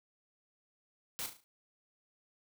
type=noise with echo; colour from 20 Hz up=white; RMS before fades=-39 dBFS; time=1.19-1.26 s; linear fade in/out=0 ms; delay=36 ms; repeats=5; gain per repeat=-7 dB; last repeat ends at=1.44 s; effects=none